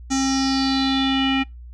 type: tone with low-pass filter sweep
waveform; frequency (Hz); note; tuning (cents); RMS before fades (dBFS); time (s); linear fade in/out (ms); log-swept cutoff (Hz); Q
square; 268; C4; +42; -20; 0.1-1.44; 20; 6600 to 2600; 6.3
effects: noise-tail reverb RT60 0.2 s tail -25 dB re dry + added 60 Hz sine -36 dBFS peak until 1.73 s